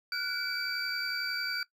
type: tone cluster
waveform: triangle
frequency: 1410 / 1481 / 2305 / 4657 Hz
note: F6 / F#6 / D7 / D8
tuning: +16 / +1 / -33 / -15 cents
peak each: -39 / -33 / -38 / -33 dBFS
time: 0.12-1.63 s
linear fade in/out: 2 ms
effects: noise-tail reverb RT60 0.1 s tail -19 dB re dry